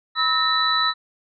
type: tone cluster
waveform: sine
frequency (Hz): 979 / 1292 / 1835 / 3963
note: B5 / E6 / A#6 / B7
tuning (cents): -15 / -35 / -28 / +5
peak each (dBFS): -30 / -21 / -25 / -21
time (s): 0.15-0.94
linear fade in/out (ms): 50
effects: none